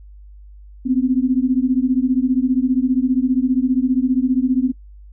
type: beating tone pair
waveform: sine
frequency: 250 / 265 Hz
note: B3 / C4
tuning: +21 / +22 cents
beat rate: 15 Hz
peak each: -17 dBFS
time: 0.85-4.72 s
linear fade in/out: 20 ms
effects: noise-tail reverb RT60 0.1 s tail -20 dB re dry + added 50 Hz sine -38 dBFS peak until 5.12 s